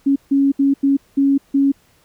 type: tone bursts at uneven times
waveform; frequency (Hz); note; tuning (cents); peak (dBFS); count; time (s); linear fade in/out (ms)
sine; 276.6; C#4; -4; -11; 6; 0.06-0.16 / 0.31-0.52 / 0.59-0.74 / 0.83-0.97 / 1.17-1.38 / 1.54-1.72; 10
effects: pink hiss -56 dBFS RMS until 2.04 s